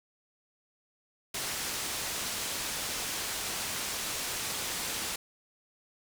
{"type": "low-pass noise", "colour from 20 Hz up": "white", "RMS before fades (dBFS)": -35, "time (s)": [1.34, 5.16], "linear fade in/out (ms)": 5, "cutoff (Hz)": 9200, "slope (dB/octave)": 12, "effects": []}